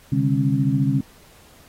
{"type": "tone cluster", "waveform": "sine", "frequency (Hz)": [133.5, 147.8, 202.1, 271.4], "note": ["C3", "D3", "G#3", "C#4"], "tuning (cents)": [35, 11, -47, -36], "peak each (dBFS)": [-21, -22, -25, -22], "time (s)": [0.12, 1.01], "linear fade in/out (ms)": 5, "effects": ["pink hiss -51 dBFS RMS until 1.68 s", "AAC 48 kbps"]}